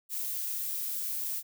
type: noise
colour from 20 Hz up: violet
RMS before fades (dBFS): -34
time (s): 0.09-1.43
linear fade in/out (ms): 50
effects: none